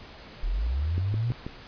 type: linear sweep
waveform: sine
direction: up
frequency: 34.65 to 123.47 Hz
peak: -24 dBFS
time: 0.43-1.32 s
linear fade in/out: 0 ms
type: click train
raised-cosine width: 3 ms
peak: -21 dBFS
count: 4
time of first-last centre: 0.98-1.465 s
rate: 6.18 Hz
effects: pink hiss -46 dBFS RMS until 1.67 s + resampled to 11025 Hz